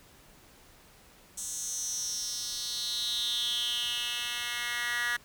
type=tone with high-pass filter sweep; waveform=10% pulse; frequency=240 Hz; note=B3; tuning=49 cents flat; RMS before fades=-33 dBFS; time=1.37-5.17 s; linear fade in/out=10 ms; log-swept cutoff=7300 to 1800 Hz; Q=5.6; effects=pink hiss -57 dBFS RMS until 5.24 s